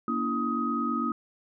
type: tone cluster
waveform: sine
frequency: 234.8 / 283.7 / 330.4 / 1257 Hz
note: A#3 / C#4 / E4 / D#6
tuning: +13 / +40 / +4 / +17 cents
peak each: -30 / -33 / -35 / -29 dBFS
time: 0.08-1.12 s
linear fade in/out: 2 ms
effects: none